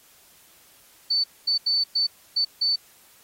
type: tone bursts at uneven times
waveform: sine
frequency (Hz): 4514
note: C#8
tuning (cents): +31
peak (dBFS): -19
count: 6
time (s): 1.1-1.24 / 1.47-1.58 / 1.66-1.84 / 1.95-2.07 / 2.36-2.45 / 2.61-2.76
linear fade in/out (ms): 10
effects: white hiss -55 dBFS RMS until 3.23 s + AAC 48 kbps